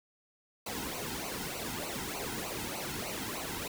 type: noise with flanger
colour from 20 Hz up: pink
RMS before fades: -38 dBFS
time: 0.66-3.68 s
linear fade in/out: 5 ms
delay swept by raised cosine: 0.57 to 1.77 ms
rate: 3.3 Hz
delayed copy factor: -0.8
effects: none